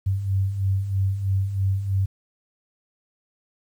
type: beating tone pair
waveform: sine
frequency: 94.5 / 97.6 Hz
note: F#2 / G2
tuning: +37 / -7 cents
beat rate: 3.1 Hz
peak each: -28 / -21 dBFS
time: 0.06-2.06 s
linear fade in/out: 10 ms
effects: 9-bit

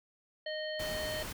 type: harmonic tone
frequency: 618 Hz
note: D#5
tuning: 12 cents flat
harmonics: 1 / 3 / 5 / 7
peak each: -37 / -42 / -44 / -45 dBFS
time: 0.46-1.23 s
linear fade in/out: 5 ms
type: noise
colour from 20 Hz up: pink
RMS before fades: -41 dBFS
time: 0.79-1.33 s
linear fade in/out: 10 ms
effects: none

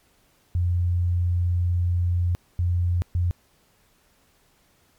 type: tone bursts at uneven times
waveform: sine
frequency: 87.9 Hz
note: F2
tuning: 12 cents sharp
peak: -19 dBFS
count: 3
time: 0.55-2.35 / 2.59-3.02 / 3.15-3.31 s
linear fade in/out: 0 ms
effects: pink hiss -62 dBFS RMS until 4.98 s + MP3 96 kbps

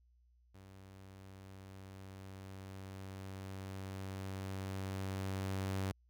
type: tone with level ramp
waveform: sawtooth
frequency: 96 Hz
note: G2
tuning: 36 cents flat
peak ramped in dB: -51 to -31 dBFS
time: 0.54-5.92 s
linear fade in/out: 10 ms
effects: added 60 Hz sine -66 dBFS peak until 6.09 s

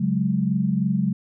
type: chord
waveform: sine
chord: C# suspended fourth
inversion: none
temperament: just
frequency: 138.59 / 184.79 / 207.9 Hz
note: C#3 / F#3 / G#3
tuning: 0 / -2 / +2 cents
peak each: -26 / -22 / -23 dBFS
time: 0-1.13 s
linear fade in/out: 10 ms
effects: none

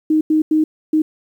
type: tone bursts at uneven times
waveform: sine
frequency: 311.1 Hz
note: D#4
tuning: in tune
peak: -11 dBFS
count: 4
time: 0.1-0.21 / 0.3-0.42 / 0.51-0.64 / 0.93-1.02 s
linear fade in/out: 5 ms
effects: 8-bit

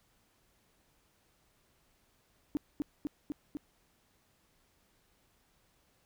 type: tone with echo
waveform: sine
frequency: 293.7 Hz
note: D4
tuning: in tune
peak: -27 dBFS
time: 2.55-2.57 s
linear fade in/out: 0 ms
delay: 250 ms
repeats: 4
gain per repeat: -2 dB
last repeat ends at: 3.57 s
effects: tanh soft clip ceiling -23 dBFS + pink hiss -71 dBFS RMS until 6.05 s

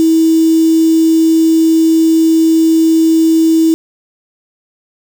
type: tone with quantisation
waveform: sine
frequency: 323.1 Hz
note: E4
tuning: 35 cents flat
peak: -6 dBFS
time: 0-3.74 s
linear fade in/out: 0 ms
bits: 4
effects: none

